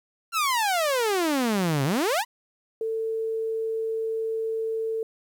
sawtooth exponential two-way sweep, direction down then up, 1396.9 to 130.81 to 1028 Hz, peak -18 dBFS, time 0.32-2.25 s, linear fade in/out 50 ms, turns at 1.84 s
sine tone, 446.4 Hz, A4, 25 cents sharp, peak -25 dBFS, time 2.81-5.03 s, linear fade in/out 2 ms
effects 10-bit

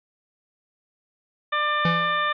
harmonic tone, 596 Hz, D5, 25 cents sharp, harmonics 1 / 2 / 3 / 4 / 5 / 6, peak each -32 / -23 / -26 / -34 / -39 / -32 dBFS, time 1.52-2.33 s, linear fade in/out 10 ms
square tone with exponential decay, 168.3 Hz, E3, 36 cents sharp, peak -19 dBFS, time 1.85-2.31 s, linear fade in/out 2 ms, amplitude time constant 100 ms
effects resampled to 11025 Hz

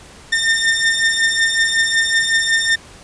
sawtooth beating tone pair, 1809 / 1814.4 Hz, A6 / A#6, +48 / -47 cents, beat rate 5.4 Hz, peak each -15 / -12 dBFS, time 0.32-2.76 s, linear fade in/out 10 ms, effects pink hiss -41 dBFS RMS until 3.03 s + resampled to 22050 Hz

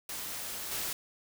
white noise with level steps, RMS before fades -39 / -35 dBFS, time 0.09-0.93 s, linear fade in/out 2 ms, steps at 0.71 s, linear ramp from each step 10 ms, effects none

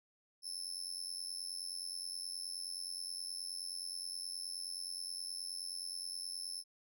30% pulse tone with amplitude modulation, 5274 Hz, E8, in tune, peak -33 dBFS, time 0.42-6.64 s, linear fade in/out 50 ms, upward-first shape sine, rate 89.5 Hz, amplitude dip 90%, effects none

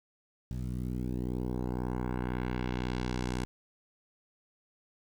10% pulse tone with low-pass filter sweep, 61.9 Hz, B1, 5 cents sharp, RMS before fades -34 dBFS, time 0.51-3.45 s, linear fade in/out 0 ms, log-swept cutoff 140 to 9500 Hz, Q 0.96, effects 9-bit

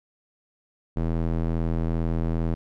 square tone with band-pass filter, 41.2 Hz, E1, in tune, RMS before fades -25 dBFS, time 0.96-2.55 s, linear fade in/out 10 ms, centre 210 Hz, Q 0.53, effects none

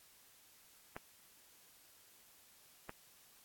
clicks, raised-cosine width 0.5 ms, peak -29 dBFS, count 2, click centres 0.965 / 2.894 s, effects white hiss -64 dBFS RMS until 3.44 s + AAC 64 kbps

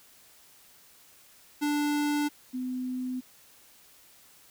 square / sine tone pair in turn, 293.7 / 253.8 Hz, D4 / B3, 0 / +47 cents, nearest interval minor third, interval 253 cents, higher first, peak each -26 / -30 dBFS, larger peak first, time 1.61-2.29 / 2.53-3.21 s, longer neither, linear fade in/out 20 ms, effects white hiss -57 dBFS RMS until 4.5 s

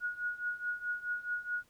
sine tone with tremolo, 1451 Hz, F#6, 34 cents flat, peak -30 dBFS, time 0-1.64 s, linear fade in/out 50 ms, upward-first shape triangle, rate 4.7 Hz, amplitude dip 90%, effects pink hiss -68 dBFS RMS until 1.69 s

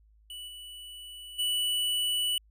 square tone with level steps, 2960 Hz, F#7, in tune, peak -40 / -43 / -27 dBFS, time 0.3-2.38 s, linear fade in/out 2 ms, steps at 0.47 / 1.38 s, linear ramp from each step 20 ms, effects added 53 Hz sine -58 dBFS peak until 2.5 s

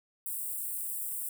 white high-pass noise, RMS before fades -36 dBFS, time 0.26-1.29 s, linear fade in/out 2 ms, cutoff 7900 Hz, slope 96 dB/octave, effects none

